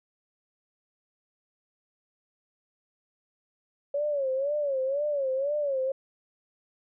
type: tone with vibrato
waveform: sine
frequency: 558 Hz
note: C#5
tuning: 11 cents sharp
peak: -25 dBFS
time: 3.94-5.92 s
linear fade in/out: 5 ms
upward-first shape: sine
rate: 2 Hz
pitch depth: 120 cents each way
effects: none

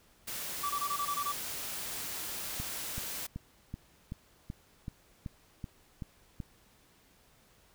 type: noise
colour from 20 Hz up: white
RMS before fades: -39 dBFS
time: 0.27-3.27 s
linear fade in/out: 10 ms
type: tone bursts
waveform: triangle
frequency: 1158 Hz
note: D6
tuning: 25 cents flat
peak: -29 dBFS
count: 8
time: 0.63-1.322 s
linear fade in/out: 10 ms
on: 69 ms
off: 20 ms
type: click train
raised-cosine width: 5 ms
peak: -26 dBFS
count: 11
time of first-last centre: 2.6-6.402 s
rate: 2.63 Hz
effects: pink hiss -64 dBFS RMS until 7.74 s

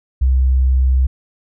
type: tone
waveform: sine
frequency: 64.8 Hz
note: C2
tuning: 16 cents flat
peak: -10 dBFS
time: 0.21-1.07 s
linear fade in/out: 10 ms
effects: none

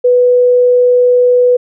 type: tone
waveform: sine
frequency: 493.9 Hz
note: B4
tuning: in tune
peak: -5 dBFS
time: 0.04-1.57 s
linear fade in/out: 10 ms
effects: none

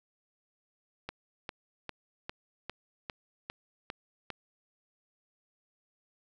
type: click train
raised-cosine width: 0.3 ms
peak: -21 dBFS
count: 9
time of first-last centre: 1.09-4.303 s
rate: 2.49 Hz
effects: none

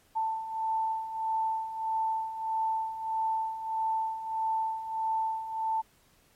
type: beating tone pair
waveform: sine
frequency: 886 / 887.6 Hz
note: A5 / A5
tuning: +12 / +15 cents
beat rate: 1.6 Hz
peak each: -35 / -29 dBFS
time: 0.15-5.82 s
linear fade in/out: 20 ms
effects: pink hiss -64 dBFS RMS until 6.35 s + MP3 64 kbps

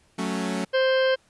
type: chord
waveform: sawtooth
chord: F# minor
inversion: none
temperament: equal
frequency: 185 / 220 / 277.2 Hz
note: F#3 / A3 / C#4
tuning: 0 / 0 / 0 cents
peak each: -25 / -26 / -27 dBFS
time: 0.18-0.65 s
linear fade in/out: 10 ms
type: harmonic tone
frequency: 524 Hz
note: C5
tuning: 2 cents sharp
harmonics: 1 / 2 / 3 / 4 / 5 / 6 / 8 / 9 / 10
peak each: -19 / -33 / -27 / -37 / -39 / -32 / -40 / -43 / -44 dBFS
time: 0.73-1.16 s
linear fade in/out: 20 ms
effects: pink hiss -62 dBFS RMS until 1.29 s + resampled to 24000 Hz

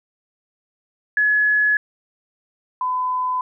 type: tone pair in turn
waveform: sine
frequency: 1697 / 1009 Hz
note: G#6 / B5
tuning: +37 / +37 cents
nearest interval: major sixth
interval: 900 cents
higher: first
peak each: -14 / -19 dBFS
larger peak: first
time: 1.17-1.77 / 2.81-3.41 s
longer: neither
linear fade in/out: 2 ms
effects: none

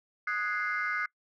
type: chord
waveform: sine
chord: Ab dominant seventh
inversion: second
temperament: equal with one note detuned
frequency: 1244.5 / 1474 / 1661.2 / 2093 Hz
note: Eb6 / Gb6 / Ab6 / C7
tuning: 0 / -7 / 0 / 0 cents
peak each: -34 / -32 / -36 / -33 dBFS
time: 0.27-1.06 s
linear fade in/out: 5 ms
effects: noise-tail reverb RT60 0.1 s tail -23 dB re dry + tanh soft clip ceiling -22 dBFS

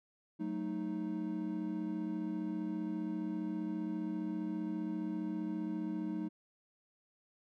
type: chord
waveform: triangle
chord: D# diminished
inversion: first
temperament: equal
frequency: 185 / 220 / 311.1 Hz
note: F#3 / A3 / D#4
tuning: 0 / 0 / 0 cents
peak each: -39 / -39 / -36 dBFS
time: 0.39-6.29 s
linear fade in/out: 20 ms
effects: none

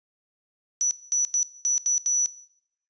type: tone bursts at uneven times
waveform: sine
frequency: 5920 Hz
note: F#8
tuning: in tune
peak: -20 dBFS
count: 6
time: 0.81-0.91 / 1.12-1.25 / 1.34-1.43 / 1.65-1.78 / 1.86-1.98 / 2.06-2.26 s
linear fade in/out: 0 ms
effects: noise-tail reverb RT60 0.7 s tail -18 dB re dry + resampled to 16000 Hz

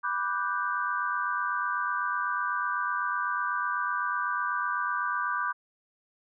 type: chord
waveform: sine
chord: G major seventh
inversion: first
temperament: equal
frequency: 987.8 / 1174.7 / 1480 / 1568 Hz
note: B5 / D6 / F#6 / G6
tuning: 0 / 0 / 0 / 0 cents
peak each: -34 / -30 / -34 / -33 dBFS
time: 0.03-5.53 s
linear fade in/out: 20 ms
effects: none

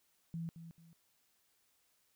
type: tone with echo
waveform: sine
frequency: 165.9 Hz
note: E3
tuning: 11 cents sharp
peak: -38 dBFS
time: 0.34-0.49 s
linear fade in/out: 0 ms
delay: 220 ms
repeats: 2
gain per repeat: -10 dB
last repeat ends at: 0.93 s
effects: white hiss -75 dBFS RMS until 2.15 s

